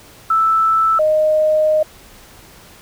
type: tone pair in turn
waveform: sine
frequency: 1318.5 / 618.3 Hz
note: E6 / D#5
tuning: 0 / -11 cents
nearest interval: octave + minor second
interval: 1311 cents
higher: first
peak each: -11 dBFS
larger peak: neither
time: 0.3-0.99 / 0.99-1.83 s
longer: second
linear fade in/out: 5 ms
effects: pink hiss -43 dBFS RMS until 2.81 s